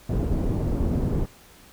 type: low-pass noise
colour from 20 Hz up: pink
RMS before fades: -24 dBFS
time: 0.09-1.26 s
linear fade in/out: 5 ms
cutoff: 360 Hz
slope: 12 dB/octave
effects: pink hiss -51 dBFS RMS until 1.72 s